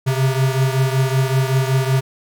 square beating tone pair, 130.81 / 136.11 Hz, C3 / C#3, 0 / -31 cents, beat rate 5.3 Hz, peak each -17 / -21 dBFS, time 0.06-2.01 s, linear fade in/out 20 ms, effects none

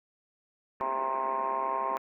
pink band-pass noise, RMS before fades -45 dBFS, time 0.8-1.98 s, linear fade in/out 2 ms, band 210 to 2500 Hz, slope 96 dB/octave
harmonic tone, 132.8 Hz, C3, 26 cents sharp, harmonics 3 / 4 / 5 / 6 / 7 / 8, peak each -41 / -42 / -37 / -39 / -33 / -31 dBFS, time 0.81-1.97 s, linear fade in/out 0 ms
effects none

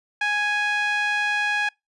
sawtooth tone with band-pass filter, 830.6 Hz, G#5, in tune, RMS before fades -23 dBFS, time 0.21-1.69 s, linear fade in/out 5 ms, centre 2000 Hz, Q 2.6, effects noise-tail reverb RT60 0.2 s tail -26 dB re dry + resampled to 24000 Hz

